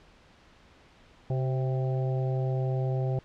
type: harmonic tone with a mistuned harmonic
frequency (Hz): 131.3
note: C3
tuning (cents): +6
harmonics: 1 / 3 / 4 / 5 / 6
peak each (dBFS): -26 / -36 / -38 / -40 / -42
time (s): 1.3-3.19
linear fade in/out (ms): 2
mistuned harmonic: 3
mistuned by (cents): -41
effects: pink hiss -57 dBFS RMS until 3.24 s + low-pass 4000 Hz 12 dB/octave